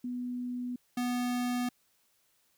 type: tone pair in turn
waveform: sine / square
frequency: 246.9 / 245.9 Hz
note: B3 / B3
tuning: 0 / -7 cents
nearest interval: unison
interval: 7 cents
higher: first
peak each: -33 / -30 dBFS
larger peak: second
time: 0.04-0.76 / 0.97-1.69 s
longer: neither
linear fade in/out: 5 ms
effects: white hiss -71 dBFS RMS until 2.57 s